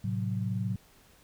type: chord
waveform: sine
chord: F# diminished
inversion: first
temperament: equal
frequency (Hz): 110 / 130.81 / 185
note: A2 / C3 / F#3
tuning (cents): 0 / 0 / 0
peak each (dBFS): -31 / -36 / -33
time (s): 0.04-0.76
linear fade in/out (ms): 5
effects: pink hiss -60 dBFS RMS until 1.23 s